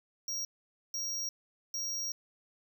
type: tone bursts at uneven times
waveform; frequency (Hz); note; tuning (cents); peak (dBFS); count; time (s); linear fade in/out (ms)
square; 5640; F8; +16; -34; 3; 0.28-0.45 / 0.94-1.29 / 1.74-2.12; 2
effects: none